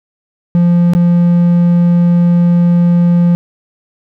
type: tone with dropouts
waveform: triangle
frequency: 173.5 Hz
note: F3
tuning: 11 cents flat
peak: -4 dBFS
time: 0.55-3.35 s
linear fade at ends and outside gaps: 0 ms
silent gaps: 0.935-0.95 s
effects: none